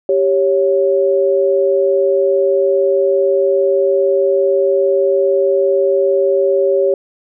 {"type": "tone pair together", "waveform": "sine", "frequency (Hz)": [392, 554.4], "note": ["G4", "C#5"], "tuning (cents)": [0, 0], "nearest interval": "tritone", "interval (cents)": 600, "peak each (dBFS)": -13, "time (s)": [0.09, 6.94], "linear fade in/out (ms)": 2, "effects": []}